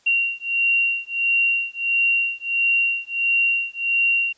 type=beating tone pair; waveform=sine; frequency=2756 / 2757.5 Hz; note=F7 / F7; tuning=-24 / -23 cents; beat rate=1.5 Hz; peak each=-21 dBFS; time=0.06-4.33 s; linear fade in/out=10 ms; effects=white hiss -59 dBFS RMS until 4.37 s + resampled to 16000 Hz